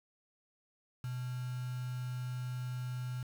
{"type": "tone with quantisation", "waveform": "sine", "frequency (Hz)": 125.4, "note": "B2", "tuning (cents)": 27, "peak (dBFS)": -36, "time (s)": [1.04, 3.23], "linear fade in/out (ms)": 2, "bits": 8, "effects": []}